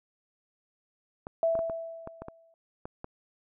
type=clicks; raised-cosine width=1 ms; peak=-24 dBFS; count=9; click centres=1.269 / 1.553 / 1.591 / 1.698 / 2.074 / 2.22 / 2.284 / 2.855 / 3.044 s
type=tone with exponential decay; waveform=sine; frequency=660 Hz; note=E5; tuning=2 cents sharp; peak=-21 dBFS; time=1.43-2.54 s; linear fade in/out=1 ms; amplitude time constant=240 ms
effects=none